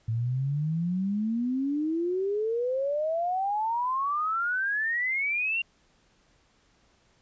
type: exponential sweep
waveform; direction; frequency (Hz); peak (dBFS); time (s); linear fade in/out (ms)
sine; up; 110 to 2794; -25; 0.08-5.62; 5
effects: pink hiss -65 dBFS RMS until 7.21 s + resampled to 16000 Hz